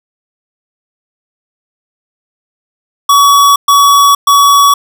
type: tone bursts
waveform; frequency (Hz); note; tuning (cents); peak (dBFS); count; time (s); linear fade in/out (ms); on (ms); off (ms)
square; 1131; C#6; +34; -4; 3; 3.09-4.74; 5; 470; 120
effects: none